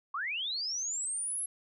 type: linear sweep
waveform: sine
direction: up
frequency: 1046.5 to 11175 Hz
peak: -32 dBFS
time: 0.14-1.46 s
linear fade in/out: 5 ms
effects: none